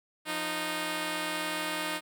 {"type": "tone pair together", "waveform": "5% pulse", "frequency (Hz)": [174.43, 309.1], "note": ["F3", "D#4"], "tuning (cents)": [-2, -11], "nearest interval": "minor seventh", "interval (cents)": 991, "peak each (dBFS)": [-28, -20], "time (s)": [0.25, 2.01], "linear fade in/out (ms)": 50, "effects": []}